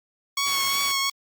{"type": "tone with vibrato", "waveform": "10% pulse", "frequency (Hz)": 1108.7, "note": "C#6", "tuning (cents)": 0, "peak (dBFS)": -14, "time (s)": [0.37, 1.1], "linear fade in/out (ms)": 5, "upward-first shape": "triangle", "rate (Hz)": 2.8, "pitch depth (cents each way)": 27}
{"type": "noise", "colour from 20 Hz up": "white", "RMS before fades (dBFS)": -33, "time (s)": [0.46, 0.92], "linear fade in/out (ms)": 5}
{"effects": ["Opus 32 kbps"]}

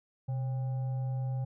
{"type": "tone with frequency modulation", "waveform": "sine", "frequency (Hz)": 127.9, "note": "C3", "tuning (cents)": -39, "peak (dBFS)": -30, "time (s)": [0.28, 1.45], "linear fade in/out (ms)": 10, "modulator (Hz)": 670, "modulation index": 0.22, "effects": []}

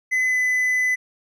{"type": "tone with pitch glide", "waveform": "triangle", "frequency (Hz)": [2022, 2007], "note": ["B6", "B6"], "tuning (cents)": [40, 27], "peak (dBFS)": -16, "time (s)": [0.11, 0.96], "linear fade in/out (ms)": 20, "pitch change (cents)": -13, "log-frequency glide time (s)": [0.27, 0.37], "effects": []}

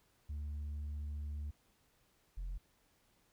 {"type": "tone pair in turn", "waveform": "sine", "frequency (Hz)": [73.8, 43.88], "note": ["D2", "F1"], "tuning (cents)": [9, 9], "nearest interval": "major sixth", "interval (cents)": 900, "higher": "first", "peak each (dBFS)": [-36, -36], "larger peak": "neither", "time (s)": [[0.29, 1.51], [2.37, 2.58]], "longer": "first", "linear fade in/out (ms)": 10, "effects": ["tanh soft clip ceiling -38 dBFS", "pink hiss -73 dBFS RMS until 3.32 s"]}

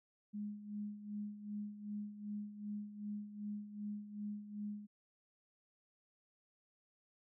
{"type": "tone with tremolo", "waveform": "sine", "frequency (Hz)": 207.7, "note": "G#3", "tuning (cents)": 0, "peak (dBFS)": -39, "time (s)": [0.33, 4.87], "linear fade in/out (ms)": 20, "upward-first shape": "sine", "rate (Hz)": 2.6, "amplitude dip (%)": 70, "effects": []}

